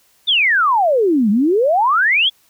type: exponential two-way sweep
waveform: sine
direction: down then up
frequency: 3655 to 196 to 3480 Hz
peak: -11 dBFS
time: 0.27-2.3 s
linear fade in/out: 20 ms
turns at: 1.3 s
effects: white hiss -56 dBFS RMS until 2.49 s